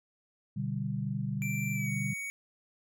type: chord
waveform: sine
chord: G major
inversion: first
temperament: equal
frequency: 123.47 / 146.83 / 196 Hz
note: B2 / D3 / G3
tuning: 0 / 0 / 0 cents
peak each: -35 dBFS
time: 0.56-2.14 s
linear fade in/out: 10 ms
type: tone with pitch glide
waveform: square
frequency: 2349 to 2240 Hz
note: D7 to C#7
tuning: 0 to +18 cents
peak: -36 dBFS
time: 1.42-2.3 s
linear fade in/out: 0 ms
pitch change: -82 cents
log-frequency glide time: 1.74-1.9 s
effects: none